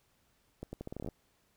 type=accelerating click train; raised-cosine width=2 ms; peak=-27 dBFS; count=12; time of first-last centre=0.63-1.087 s; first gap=100 ms; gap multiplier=0.8; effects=pink hiss -72 dBFS RMS until 1.56 s